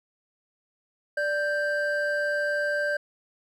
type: tone pair together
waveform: triangle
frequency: 587.3 / 1571.8 Hz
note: D5 / G6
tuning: 0 / +4 cents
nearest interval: octave + perfect fourth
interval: 1704 cents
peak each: -25 dBFS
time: 1.17-2.97 s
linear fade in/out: 5 ms
effects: none